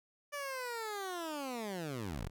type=linear sweep; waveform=15% pulse; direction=down; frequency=587.3 to 31 Hz; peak=-32 dBFS; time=0.32-2.3 s; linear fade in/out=20 ms; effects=none